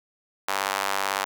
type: tone with high-pass filter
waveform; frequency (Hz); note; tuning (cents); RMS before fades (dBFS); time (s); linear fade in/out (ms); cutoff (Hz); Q
sawtooth; 98; G2; 0; -27; 0.48-1.25; 5; 930; 1.4
effects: none